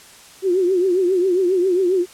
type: tone with vibrato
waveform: sine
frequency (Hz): 367.1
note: F#4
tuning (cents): -14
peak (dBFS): -14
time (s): 0.42-2.06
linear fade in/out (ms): 50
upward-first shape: triangle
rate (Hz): 7.4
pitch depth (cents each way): 120
effects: white hiss -44 dBFS RMS until 2.13 s + low-pass 10000 Hz 12 dB/octave